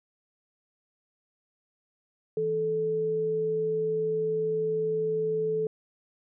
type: tone pair together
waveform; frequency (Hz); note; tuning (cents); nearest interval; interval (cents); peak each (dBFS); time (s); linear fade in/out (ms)
sine; 163.6 / 436.3; E3 / A4; -13 / -15; octave + perfect fourth; 1698; -37 / -25; 2.37-5.67; 2
effects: none